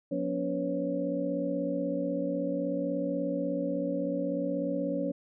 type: tone cluster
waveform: sine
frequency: 180.1 / 243.5 / 284.1 / 496.7 / 553 Hz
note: F#3 / B3 / C#4 / B4 / C#5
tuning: -46 / -24 / +43 / +10 / -4 cents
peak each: -36 / -38 / -32 / -38 / -33 dBFS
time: 0.11-5.12 s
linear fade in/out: 10 ms
effects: none